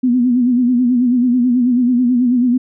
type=tone with vibrato; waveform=sine; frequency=246.7 Hz; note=B3; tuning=2 cents flat; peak=-10 dBFS; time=0.03-2.58 s; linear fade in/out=10 ms; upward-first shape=sine; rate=9.2 Hz; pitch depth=70 cents each way; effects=none